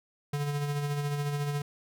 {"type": "tone with tremolo", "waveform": "square", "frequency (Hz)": 144.8, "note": "D3", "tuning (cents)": -24, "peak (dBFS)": -28, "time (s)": [0.33, 1.62], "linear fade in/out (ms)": 5, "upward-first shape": "sine", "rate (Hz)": 14, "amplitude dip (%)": 40, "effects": []}